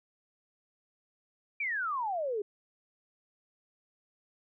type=exponential sweep; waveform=sine; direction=down; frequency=2399 to 395.6 Hz; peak=-30 dBFS; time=1.6-2.42 s; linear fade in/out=5 ms; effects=none